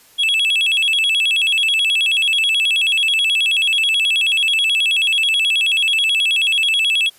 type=tone with vibrato; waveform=triangle; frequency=2960 Hz; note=F#7; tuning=in tune; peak=-12 dBFS; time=0.18-7.1 s; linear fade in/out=20 ms; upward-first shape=square; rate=9.3 Hz; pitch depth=200 cents each way; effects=white hiss -49 dBFS RMS until 7.18 s + resampled to 32000 Hz